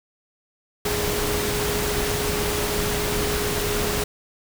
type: tone in noise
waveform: sine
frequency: 415.3 Hz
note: G#4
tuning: in tune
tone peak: -27 dBFS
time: 0.85-4.04 s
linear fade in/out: 5 ms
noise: pink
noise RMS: -25 dBFS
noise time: 0.85-4.04 s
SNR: -5 dB
effects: none